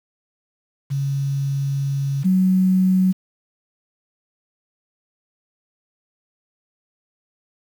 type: tone pair in turn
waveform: sine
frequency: 138.59 / 186.63 Hz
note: C#3 / F#3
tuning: 0 / +15 cents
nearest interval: perfect fourth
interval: 515 cents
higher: second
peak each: -19 / -13 dBFS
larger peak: second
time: 0.9-2.24 / 2.24-3.13 s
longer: first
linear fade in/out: 20 ms
effects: 7-bit